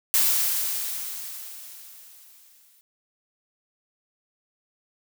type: noise with exponential decay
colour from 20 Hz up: blue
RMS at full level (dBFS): -19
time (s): 0.14-2.81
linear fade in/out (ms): 0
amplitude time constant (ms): 580
effects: none